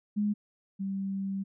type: tone pair in turn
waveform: sine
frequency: 207.7 / 194.74 Hz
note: G#3 / G3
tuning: 0 / -11 cents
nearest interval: minor second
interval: 111 cents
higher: first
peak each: -25 / -30 dBFS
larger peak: first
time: 0.16-0.34 / 0.79-1.44 s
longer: second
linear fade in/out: 20 ms
effects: none